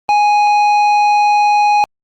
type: tone with tanh clipping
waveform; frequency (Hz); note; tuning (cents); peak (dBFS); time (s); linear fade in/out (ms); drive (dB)
sine; 830.6; G#5; 0; -10; 0.09-1.84; 0; 10
effects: Opus 32 kbps